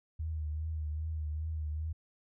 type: tone with vibrato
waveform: sine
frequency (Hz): 77.78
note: D#2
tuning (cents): 0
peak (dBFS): -33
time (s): 0.19-1.93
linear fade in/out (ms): 10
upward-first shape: triangle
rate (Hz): 2.5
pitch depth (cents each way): 57
effects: none